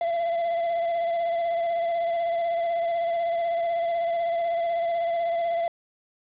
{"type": "tone with vibrato", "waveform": "triangle", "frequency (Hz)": 678, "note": "E5", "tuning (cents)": 49, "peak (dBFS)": -21, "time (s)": [0.01, 5.68], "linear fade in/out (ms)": 2, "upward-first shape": "sine", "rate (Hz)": 16, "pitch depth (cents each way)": 30, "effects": ["resampled to 8000 Hz", "8-bit"]}